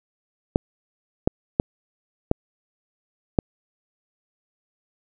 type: clicks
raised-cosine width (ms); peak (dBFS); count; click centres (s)
2; -3; 5; 0.559 / 1.275 / 1.599 / 2.314 / 3.388
effects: none